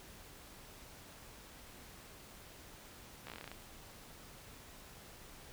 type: slowing click train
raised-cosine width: 0.3 ms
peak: -30 dBFS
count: 11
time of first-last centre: 3.27-3.516 s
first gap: 14 ms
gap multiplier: 1.12
effects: pink hiss -55 dBFS RMS until 5.52 s